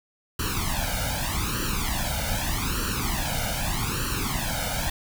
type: noise with flanger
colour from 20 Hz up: pink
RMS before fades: -27 dBFS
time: 0.39-4.9 s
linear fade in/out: 5 ms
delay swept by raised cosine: 0.69 to 1.37 ms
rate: 0.82 Hz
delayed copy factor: +1
effects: none